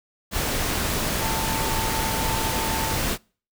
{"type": "tone in noise", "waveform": "sine", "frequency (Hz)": 891, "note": "A5", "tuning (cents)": 22, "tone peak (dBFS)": -29, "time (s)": [1.18, 2.97], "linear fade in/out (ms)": 50, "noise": "pink", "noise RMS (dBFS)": -25, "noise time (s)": [0.31, 3.18], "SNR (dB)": -7, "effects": ["noise-tail reverb RT60 0.4 s tail -26 dB re dry"]}